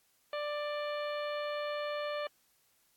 harmonic tone with a mistuned harmonic, 590 Hz, D5, 8 cents sharp, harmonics 1 / 2 / 3 / 4 / 5 / 6 / 7, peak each -35 / -41 / -45 / -47 / -49 / -51 / -52 dBFS, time 0.33-2.27 s, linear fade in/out 2 ms, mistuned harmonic 7, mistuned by +66 cents, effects white hiss -71 dBFS RMS until 2.96 s + AAC 64 kbps

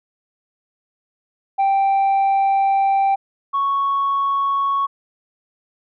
sine tone pair in turn, 784 / 1108.7 Hz, G5 / C#6, 0 / 0 cents, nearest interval tritone, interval 600 cents, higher second, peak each -11 / -15 dBFS, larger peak first, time 1.58-3.16 / 3.53-4.87 s, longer first, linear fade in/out 20 ms, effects tanh soft clip ceiling -13 dBFS

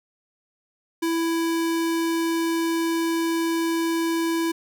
square tone, 331.1 Hz, E4, 8 cents sharp, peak -22 dBFS, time 1.02-4.52 s, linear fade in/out 10 ms, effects none

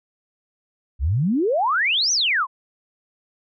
sine exponential two-way sweep, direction up then down, 59 to 6272 to 974 Hz, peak -17 dBFS, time 0.99-2.47 s, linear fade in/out 50 ms, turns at 2.12 s, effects none

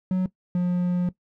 triangle tone pair in turn, 185 / 178.17 Hz, F#3 / F3, 0 / +35 cents, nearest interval minor second, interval 65 cents, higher first, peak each -18 dBFS, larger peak neither, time 0.11-0.26 / 0.55-1.09 s, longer second, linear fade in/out 2 ms, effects noise-tail reverb RT60 0.1 s tail -17 dB re dry

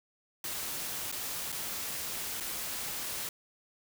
white noise with dropouts, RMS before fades -37 dBFS, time 0.44-3.29 s, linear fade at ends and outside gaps 2 ms, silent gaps 1.116-1.124 / 1.52-1.525 / 2.402-2.406 s, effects none

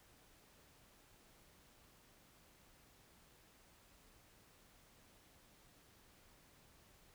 silence, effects pink hiss -67 dBFS RMS until 7.14 s

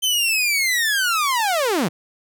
sawtooth linear sweep, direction down, 3113 to 136.7 Hz, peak -14 dBFS, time 0.02-1.89 s, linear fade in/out 20 ms, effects none

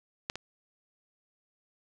clicks, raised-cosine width 0.2 ms, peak -14 / -20 dBFS, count 2, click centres 0.299 / 0.356 s, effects none

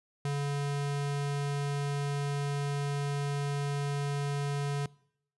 square tone, 142.5 Hz, C#3, 48 cents sharp, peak -30 dBFS, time 0.25-4.86 s, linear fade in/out 2 ms, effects noise-tail reverb RT60 0.7 s tail -23 dB re dry + resampled to 24000 Hz

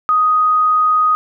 sine tone, 1248 Hz, D#6, 5 cents sharp, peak -10 dBFS, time 0.09-1.15 s, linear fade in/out 0 ms, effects none

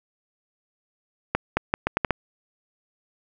accelerating click train, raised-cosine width 0.5 ms, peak -5 dBFS, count 7, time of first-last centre 1.35-2.107 s, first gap 220 ms, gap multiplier 0.77, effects none

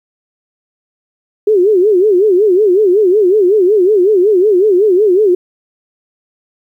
sine tone with vibrato, 392.6 Hz, G4, 3 cents sharp, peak -6 dBFS, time 1.47-5.35 s, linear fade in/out 5 ms, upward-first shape sine, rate 5.4 Hz, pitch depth 190 cents each way, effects 8-bit

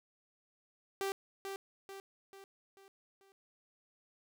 sawtooth tone with echo, 390.9 Hz, G4, 5 cents flat, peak -30 dBFS, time 1.01-1.12 s, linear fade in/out 0 ms, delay 440 ms, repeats 5, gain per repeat -6 dB, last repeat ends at 3.32 s, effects none

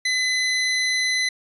25% pulse tone, 2018 Hz, B6, 37 cents sharp, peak -16 dBFS, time 0.05-1.29 s, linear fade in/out 5 ms, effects resampled to 24000 Hz

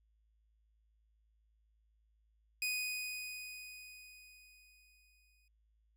sawtooth tone with exponential decay, 2489 Hz, D#7, in tune, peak -30 dBFS, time 2.62-5.48 s, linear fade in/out 2 ms, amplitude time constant 620 ms, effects added 54 Hz sine -70 dBFS peak until 5.96 s

